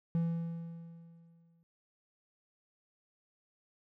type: tone with exponential decay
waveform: triangle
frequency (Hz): 167.2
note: E3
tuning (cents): +25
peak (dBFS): -25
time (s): 0.15-1.63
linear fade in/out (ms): 0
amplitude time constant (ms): 320
effects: none